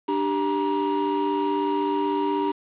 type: tone cluster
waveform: triangle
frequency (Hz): 296.4 / 392.5 / 948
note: D4 / G4 / A#5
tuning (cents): +16 / +2 / +29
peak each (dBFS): -24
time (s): 0.08-2.52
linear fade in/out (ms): 10
effects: resampled to 8000 Hz + 7-bit